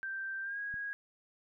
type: tone with pitch glide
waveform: sine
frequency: 1568 to 1646 Hz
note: G6 to G#6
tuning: 0 to -16 cents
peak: -36 dBFS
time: 0.03-0.93 s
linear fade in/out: 0 ms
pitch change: +84 cents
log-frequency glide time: 0.42-0.59 s
type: click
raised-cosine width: 5 ms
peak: -39 dBFS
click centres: 0.741 s
effects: none